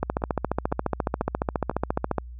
two click trains, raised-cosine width 1 ms, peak -9 / -22 dBFS, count 32 / 4, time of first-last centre 0.03-2.183 / 0.22-1.713 s, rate 14.4 / 2.01 Hz, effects added 60 Hz sine -37 dBFS peak until 2.39 s

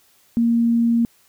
sine tone, 233.1 Hz, A#3, in tune, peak -14 dBFS, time 0.37-1.05 s, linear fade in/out 0 ms, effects white hiss -57 dBFS RMS until 1.28 s

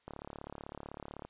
click train, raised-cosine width 1 ms, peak -29 dBFS, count 43, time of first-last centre 0.08-1.25 s, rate 35.9 Hz, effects white hiss -71 dBFS RMS until 1.29 s + resampled to 8000 Hz

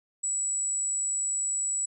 sine tone, 7850 Hz, B8, 11 cents flat, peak -26 dBFS, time 0.23-1.86 s, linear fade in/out 10 ms, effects none

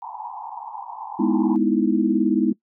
pink band-pass noise, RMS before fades -34 dBFS, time 0.02-1.56 s, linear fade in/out 0 ms, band 790 to 1000 Hz, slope 96 dB/octave
sine chord, E major seventh, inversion first, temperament equal, 207.7 / 246.9 / 311.1 / 329.6 Hz, G#3 / B3 / D#4 / E4, 0 / 0 / 0 / 0 cents, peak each -22 dBFS, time 1.19-2.53 s, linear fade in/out 10 ms
effects noise-tail reverb RT60 0.1 s tail -21 dB re dry

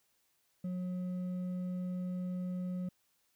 sine tone with hard clipping, 181.2 Hz, F#3, 36 cents flat, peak -36 dBFS, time 0.64-2.89 s, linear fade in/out 5 ms, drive 4 dB, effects white hiss -75 dBFS RMS until 3.35 s

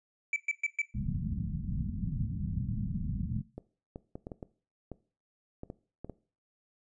triangle tone bursts, 2312 Hz, D7, 28 cents flat, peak -25 dBFS, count 4, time 0.33-0.818 s, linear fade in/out 2 ms, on 32 ms, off 120 ms
white low-pass noise, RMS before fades -34 dBFS, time 0.94-3.42 s, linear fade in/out 10 ms, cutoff 210 Hz, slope 48 dB/octave
clicks, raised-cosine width 2 ms, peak -27 dBFS, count 11, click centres 3.58 / 3.959 / 4.155 / 4.269 / 4.318 / 4.428 / 4.917 / 5.634 / 5.701 / 6.046 / 6.097 s
effects noise-tail reverb RT60 0.4 s tail -19 dB re dry + resampled to 22050 Hz

